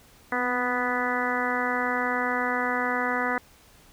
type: harmonic tone with a mistuned harmonic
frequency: 247.2 Hz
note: B3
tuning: 2 cents sharp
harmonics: 1 / 2 / 3 / 4 / 5 / 6 / 7 / 8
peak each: -32 / -32 / -32 / -32 / -32 / -32 / -32 / -32 dBFS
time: 0.32-3.38 s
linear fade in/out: 2 ms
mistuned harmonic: 1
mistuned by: +31 cents
effects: pink hiss -55 dBFS RMS until 3.92 s